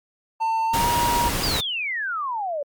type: tone with pitch glide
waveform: triangle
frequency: 897 to 950.3 Hz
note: A5 to A#5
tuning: +33 to +33 cents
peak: -18 dBFS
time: 0.4-1.3 s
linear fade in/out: 20 ms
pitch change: +100 cents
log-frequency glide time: 0.68-0.86 s
type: noise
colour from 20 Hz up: pink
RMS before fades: -25 dBFS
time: 0.73-1.61 s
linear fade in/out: 10 ms
type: exponential sweep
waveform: sine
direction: down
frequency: 4994 to 554.4 Hz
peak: -24 dBFS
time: 1.43-2.63 s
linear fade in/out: 5 ms
effects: Opus 48 kbps